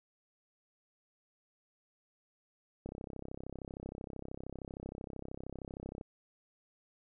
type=click train; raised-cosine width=2 ms; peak=-29 dBFS; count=105; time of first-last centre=2.86-6.012 s; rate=33 Hz; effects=none